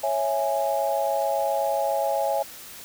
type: chord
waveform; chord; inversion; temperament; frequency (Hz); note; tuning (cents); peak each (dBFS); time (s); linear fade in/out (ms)
sine; C# minor; none; equal with one note detuned; 551.8 / 659.3 / 830.6; C#5 / E5 / G#5; -8 / 0 / 0; -26; 0.03-2.43; 10
effects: white hiss -42 dBFS RMS until 2.84 s